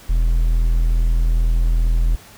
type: tone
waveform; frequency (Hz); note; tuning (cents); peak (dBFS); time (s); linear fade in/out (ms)
triangle; 41.2; E1; 0; -11; 0.09-2.16; 10
effects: pink hiss -43 dBFS RMS until 2.37 s